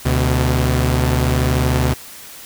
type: tone pair together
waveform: sawtooth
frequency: 73.42 / 126.07 Hz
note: D2 / B2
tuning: 0 / +36 cents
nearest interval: major sixth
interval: 936 cents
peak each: -13 dBFS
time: 0.05-1.94 s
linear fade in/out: 10 ms
effects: white hiss -37 dBFS RMS until 2.45 s